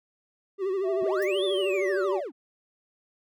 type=tone with vibrato; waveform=triangle; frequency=383.4 Hz; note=G4; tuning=38 cents flat; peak=-23 dBFS; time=0.58-2.21 s; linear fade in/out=50 ms; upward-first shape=sine; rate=13 Hz; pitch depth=77 cents each way
type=tone with pitch glide; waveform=sine; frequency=659.3 to 577.3 Hz; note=E5 to D5; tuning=0 to -30 cents; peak=-29 dBFS; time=0.83-2.24 s; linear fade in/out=50 ms; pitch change=-230 cents; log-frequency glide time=0.98-1.38 s
type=linear two-way sweep; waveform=triangle; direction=up then down; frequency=34.65 to 3605 to 221.4 Hz; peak=-30 dBFS; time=1.01-2.32 s; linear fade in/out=50 ms; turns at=1.44 s
type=noise with exponential decay; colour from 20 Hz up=violet; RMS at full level=-36 dBFS; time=1.22-1.3 s; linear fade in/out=2 ms; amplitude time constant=16 ms
effects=none